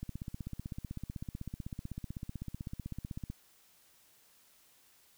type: click train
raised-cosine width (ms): 5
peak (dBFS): -27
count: 53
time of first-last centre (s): 0.03-3.3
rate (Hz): 15.9
effects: white hiss -65 dBFS RMS until 5.17 s